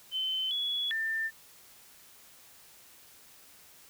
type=tone with pitch steps; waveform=sine; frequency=3064 / 3381 / 1790 Hz; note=G7 / G#7 / A6; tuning=-40 / +30 / +29 cents; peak=-29 dBFS; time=0.11-1.31 s; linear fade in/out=50 ms; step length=400 ms; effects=white hiss -56 dBFS RMS until 3.89 s